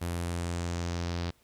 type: tone with low-pass filter sweep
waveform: sawtooth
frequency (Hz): 86.2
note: F2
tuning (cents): -22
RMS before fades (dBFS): -33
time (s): 0.01-1.31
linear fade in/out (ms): 10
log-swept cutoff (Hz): 12000 to 4600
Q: 2.2
effects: pink hiss -66 dBFS RMS until 1.43 s